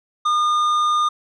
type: tone with tanh clipping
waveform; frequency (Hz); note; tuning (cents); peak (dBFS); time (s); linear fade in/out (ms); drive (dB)
sine; 1215; D#6; -42; -17; 0.25-1.09; 10; 9
effects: none